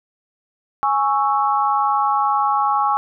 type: chord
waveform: sine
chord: C# minor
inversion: second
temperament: equal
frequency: 830.6 / 1108.7 / 1318.5 Hz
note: G#5 / C#6 / E6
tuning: 0 / 0 / 0 cents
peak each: -18 / -19 / -23 dBFS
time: 0.83-2.97 s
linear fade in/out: 0 ms
effects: none